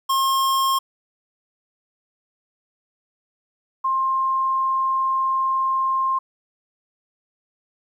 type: tone pair in turn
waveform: square / sine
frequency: 1072 / 1059.1 Hz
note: C6 / C6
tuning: +42 / +21 cents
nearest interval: unison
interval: 21 cents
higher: first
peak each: -18 dBFS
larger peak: neither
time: 0.09-0.79 / 3.84-6.19 s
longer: second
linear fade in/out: 10 ms
effects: 10-bit